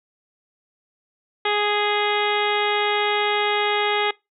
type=harmonic tone; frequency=415.3 Hz; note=G#4; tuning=in tune; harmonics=1 / 2 / 3 / 4 / 5 / 6 / 7 / 8 / 9; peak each=-24 / -24 / -28 / -30 / -27 / -32 / -34 / -29 / -33 dBFS; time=1.45-4.11 s; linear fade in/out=5 ms; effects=noise-tail reverb RT60 0.2 s tail -22 dB re dry